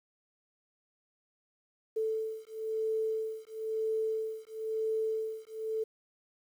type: beating tone pair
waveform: sine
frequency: 439.9 / 440.9 Hz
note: A4 / A4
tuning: 0 / +4 cents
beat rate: 1 Hz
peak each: -34 / -34 dBFS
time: 1.96-5.84 s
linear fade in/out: 10 ms
effects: 10-bit